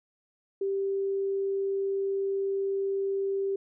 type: tone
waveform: sine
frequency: 392 Hz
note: G4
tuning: in tune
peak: -26 dBFS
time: 0.61-3.56 s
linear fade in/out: 5 ms
effects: none